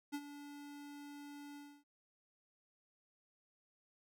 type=tone with ADSR envelope; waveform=square; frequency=288.4 Hz; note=D4; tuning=31 cents flat; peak=-38 dBFS; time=0.12-1.84 s; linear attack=24 ms; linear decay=56 ms; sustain=-12 dB; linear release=280 ms; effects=none